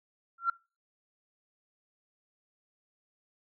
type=tone with exponential growth; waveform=sine; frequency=1369 Hz; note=F6; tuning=35 cents flat; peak=-20 dBFS; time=0.38-0.5 s; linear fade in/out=5 ms; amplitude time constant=26 ms; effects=noise-tail reverb RT60 0.3 s tail -23 dB re dry + tanh soft clip ceiling -16 dBFS